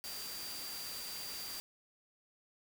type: tone in noise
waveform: sine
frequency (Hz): 4718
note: D8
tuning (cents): +7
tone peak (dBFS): -45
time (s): 0.04-1.6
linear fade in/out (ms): 0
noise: white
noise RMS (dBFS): -45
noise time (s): 0.04-1.6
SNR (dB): -3
effects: none